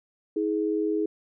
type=tone pair together; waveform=sine; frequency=320 / 419.5 Hz; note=D#4 / G#4; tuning=+49 / +17 cents; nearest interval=perfect fourth; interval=468 cents; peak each=-26 dBFS; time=0.36-1.06 s; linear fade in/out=5 ms; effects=none

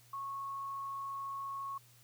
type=tone with frequency modulation; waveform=sine; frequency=1100 Hz; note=C#6; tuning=14 cents flat; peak=-38 dBFS; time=0.13-1.78 s; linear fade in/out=5 ms; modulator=34.3 Hz; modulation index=0.25; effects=added 120 Hz sine -63 dBFS peak until 2.03 s + white hiss -64 dBFS RMS until 2.03 s

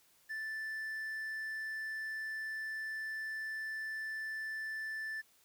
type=tone with quantisation; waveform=triangle; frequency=1760 Hz; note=A6; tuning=in tune; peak=-36 dBFS; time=0.29-5.22 s; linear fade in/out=20 ms; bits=11; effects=white hiss -68 dBFS RMS until 5.44 s

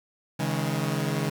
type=chord; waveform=sawtooth; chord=C# suspended second; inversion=none; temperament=equal with one note detuned; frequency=138.59 / 158.83 / 207.7 Hz; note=C#3 / D#3 / G#3; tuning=0 / +36 / 0 cents; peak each=-25 / -25 / -28 dBFS; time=0.39-1.3 s; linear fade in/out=10 ms; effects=8-bit

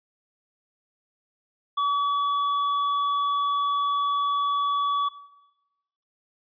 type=tone with tanh clipping; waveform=triangle; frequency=1140 Hz; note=C#6; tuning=48 cents sharp; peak=-23 dBFS; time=1.77-5.09 s; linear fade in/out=10 ms; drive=13 dB; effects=noise-tail reverb RT60 1.0 s tail -17 dB re dry + resampled to 11025 Hz

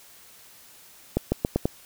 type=accelerating click train; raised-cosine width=2 ms; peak=-8 dBFS; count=5; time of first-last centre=1.17-1.655 s; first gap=150 ms; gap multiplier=0.86; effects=white hiss -51 dBFS RMS until 1.85 s

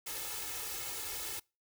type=noise with comb filter; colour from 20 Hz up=white; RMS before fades=-40 dBFS; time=0.06-1.4 s; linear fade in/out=10 ms; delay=2.3 ms; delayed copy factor=+0.95; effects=noise-tail reverb RT60 0.3 s tail -26 dB re dry

